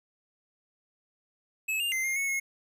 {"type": "tone with pitch steps", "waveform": "square", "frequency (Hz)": [2587, 2803, 2076, 2121, 2203, 2169], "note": ["E7", "F7", "C7", "C7", "C#7", "C#7"], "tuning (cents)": [-33, 6, -14, 23, -11, -38], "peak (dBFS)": -28, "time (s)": [1.68, 2.4], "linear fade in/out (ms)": 10, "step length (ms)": 120, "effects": []}